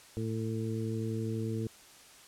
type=harmonic tone; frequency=111.6 Hz; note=A2; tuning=25 cents sharp; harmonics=1 / 2 / 3 / 4; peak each=-34 / -37 / -39 / -40 dBFS; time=0.17-1.67 s; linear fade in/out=0 ms; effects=white hiss -55 dBFS RMS until 2.27 s + low-pass 10000 Hz 12 dB/octave